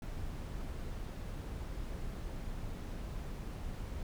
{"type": "noise", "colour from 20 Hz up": "brown", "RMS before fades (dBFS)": -41, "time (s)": [0.02, 4.03], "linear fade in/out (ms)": 2, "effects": []}